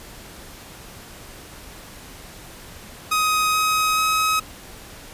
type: tone with pitch steps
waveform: sawtooth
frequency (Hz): 1257 / 1265 / 1273.1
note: D#6 / D#6 / D#6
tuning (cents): +17 / +28 / +39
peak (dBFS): -14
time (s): 3.11-4.4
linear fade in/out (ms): 10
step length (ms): 430
effects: pink hiss -41 dBFS RMS until 5.13 s + resampled to 32000 Hz